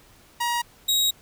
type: tone pair in turn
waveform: sawtooth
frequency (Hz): 951 / 3804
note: A#5 / A#7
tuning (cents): +34 / +34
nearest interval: 2 octaves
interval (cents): 2400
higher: second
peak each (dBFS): -19 / -16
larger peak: second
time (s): 0.4-0.62 / 0.88-1.11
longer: second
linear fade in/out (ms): 10
effects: pink hiss -54 dBFS RMS until 1.21 s